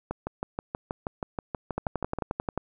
two click trains, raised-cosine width 1 ms, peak -16 / -14 dBFS, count 14 / 10, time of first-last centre 0.11-2.187 / 1.78-2.576 s, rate 6.26 / 11.3 Hz, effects none

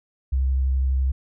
sine tone with vibrato, 65.9 Hz, C2, 13 cents sharp, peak -18 dBFS, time 0.32-1.12 s, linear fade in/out 10 ms, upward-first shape sine, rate 12 Hz, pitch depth 17 cents each way, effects none

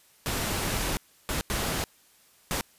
pink noise bursts at uneven times, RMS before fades -29 dBFS, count 4, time 0.26-0.97 / 1.29-1.41 / 1.5-1.84 / 2.51-2.61 s, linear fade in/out 0 ms, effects white hiss -60 dBFS RMS until 2.78 s + resampled to 32000 Hz

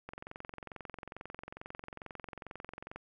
click train, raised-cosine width 0.5 ms, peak -28 dBFS, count 65, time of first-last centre 0.09-2.96 s, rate 22.3 Hz, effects none

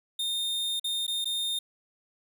45% pulse tone with dropouts, 3652 Hz, A#7, 36 cents flat, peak -28 dBFS, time 0.19-1.59 s, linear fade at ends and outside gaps 5 ms, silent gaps 0.797-0.842 / 1.067-1.078 / 1.245-1.255 s, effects none

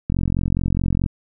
click train, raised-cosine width 5 ms, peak -8 dBFS, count 44, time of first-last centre 0.1-1.062 s, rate 44.7 Hz, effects none

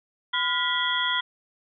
sine tone cluster, 1004 / 1420 / 1957 / 3225 / 3385 Hz, B5 / F6 / B6 / G7 / G#7, +28 / +28 / -16 / +48 / +32 cents, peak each -29 dBFS, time 0.33-1.21 s, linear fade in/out 10 ms, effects none

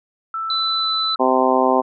sine tone with pitch glide, 1324 to 1309.5 Hz, E6 to E6, +7 to -12 cents, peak -22 dBFS, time 0.34-1.16 s, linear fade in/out 2 ms, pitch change -19 cents, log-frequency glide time 0.79-0.88 s
sine tone, 4000 Hz, B7, 21 cents sharp, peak -19 dBFS, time 0.5-1.15 s, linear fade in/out 2 ms
harmonic tone, 129.6 Hz, C3, 16 cents flat, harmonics 2 / 3 / 4 / 5 / 6 / 7 / 8, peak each -21 / -21 / -21 / -21 / -21 / -21 / -21 dBFS, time 1.19-1.82 s, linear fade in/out 20 ms
effects none

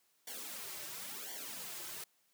white noise with flanger, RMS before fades -45 dBFS, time 0.27-2.04 s, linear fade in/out 5 ms, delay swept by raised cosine 0.77 to 4.27 ms, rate 0.95 Hz, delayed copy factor -0.95, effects white hiss -74 dBFS RMS until 2.33 s + high-pass 150 Hz 12 dB/octave

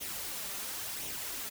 white noise with flanger, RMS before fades -39 dBFS, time 0-1.5 s, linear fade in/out 20 ms, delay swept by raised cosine 0.31 to 5.11 ms, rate 0.95 Hz, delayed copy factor +0.5, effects none

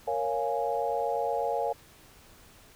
sine chord, Bb minor seventh, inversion none, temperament equal, 466.2 / 554.4 / 698.5 / 830.6 Hz, Bb4 / Db5 / F5 / Ab5, 0 / 0 / 0 / 0 cents, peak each -32 dBFS, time 0.07-1.73 s, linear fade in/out 10 ms, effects pink hiss -55 dBFS RMS until 2.75 s

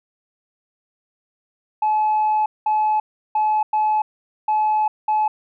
sine tone bursts at uneven times, 857 Hz, A5, 46 cents flat, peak -14 dBFS, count 6, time 1.82-2.46 / 2.66-3 / 3.35-3.63 / 3.73-4.02 / 4.48-4.88 / 5.08-5.28 s, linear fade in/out 5 ms, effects tanh soft clip ceiling -13 dBFS

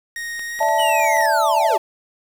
45% pulse tone with pitch glide, 1864.7 to 1908.3 Hz, A#6 to A#6, 0 to +40 cents, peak -26 dBFS, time 0.16-1.26 s, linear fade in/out 2 ms, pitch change +40 cents, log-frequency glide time 0.47-0.69 s
clicks, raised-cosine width 0.3 ms, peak -21 dBFS, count 10, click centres 0.394 / 0.591 / 0.629 / 0.687 / 0.797 / 0.894 / 0.997 / 1.044 / 1.169 / 1.208 s
sine chord, D suspended second, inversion none, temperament just, 587.3 / 660.7 / 881 Hz, D5 / E5 / A5, 0 / +4 / +2 cents, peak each -23 / -20 / -17 dBFS, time 0.6-1.78 s, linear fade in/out 10 ms
square linear sweep, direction down, 3039 to 330 Hz, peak -22 dBFS, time 0.78-1.78 s, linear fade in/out 20 ms
effects 7-bit

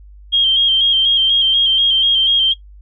sine tone with vibrato, 3199 Hz, G7, 34 cents sharp, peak -10 dBFS, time 0.32-2.54 s, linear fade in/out 20 ms, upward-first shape square, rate 4.1 Hz, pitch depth 32 cents each way, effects noise-tail reverb RT60 0.1 s tail -17 dB re dry + added 50 Hz sine -37 dBFS peak until 2.81 s

